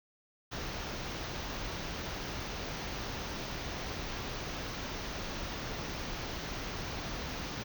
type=band-stop noise; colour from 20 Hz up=pink; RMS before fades=-39 dBFS; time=0.51-7.64 s; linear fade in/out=20 ms; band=6500 to 16000 Hz; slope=96 dB/octave; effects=none